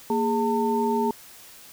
sine tone cluster, 231.8 / 412.8 / 899 Hz, A#3 / G#4 / A5, -10 / -10 / +37 cents, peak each -25 dBFS, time 0.1-1.11 s, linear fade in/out 2 ms, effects white hiss -47 dBFS RMS until 1.72 s

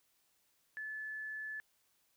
sine tone, 1732 Hz, A6, 28 cents flat, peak -40 dBFS, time 0.77-1.6 s, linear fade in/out 0 ms, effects white hiss -75 dBFS RMS until 2.16 s

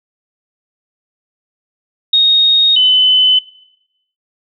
sine tone pair in turn, 3729 / 3024 Hz, A#7 / F#7, 0 / +37 cents, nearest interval major third, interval 363 cents, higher first, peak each -6 dBFS, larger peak neither, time 2.13-2.76 / 2.76-3.39 s, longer neither, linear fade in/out 5 ms, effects noise-tail reverb RT60 0.8 s tail -18 dB re dry

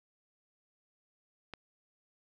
click, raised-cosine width 0.3 ms, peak -26 dBFS, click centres 1.537 s, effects none

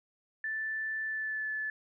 sine tone with pitch glide, 1760 to 1734.8 Hz, A6 to A6, 0 to -25 cents, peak -32 dBFS, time 0.44-1.7 s, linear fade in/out 2 ms, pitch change -25 cents, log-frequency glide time 1.05-1.48 s, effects none

